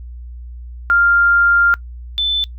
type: tone pair in turn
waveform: sine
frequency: 1396.9 / 3520 Hz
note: F6 / A7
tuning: 0 / 0 cents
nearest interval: octave + major third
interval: 1600 cents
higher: second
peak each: -9 / -14 dBFS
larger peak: first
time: 0.9-1.74 / 2.18-2.44 s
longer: first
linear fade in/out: 0 ms
effects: noise-tail reverb RT60 0.1 s tail -22 dB re dry + added 60 Hz sine -29 dBFS peak until 2.58 s